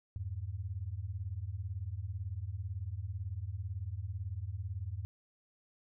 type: beating tone pair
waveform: sine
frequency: 84.5 / 102.5 Hz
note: E2 / G#2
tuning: +43 / -22 cents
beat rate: 18 Hz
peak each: -40 / -39 dBFS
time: 0.16-5.05 s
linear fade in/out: 0 ms
effects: none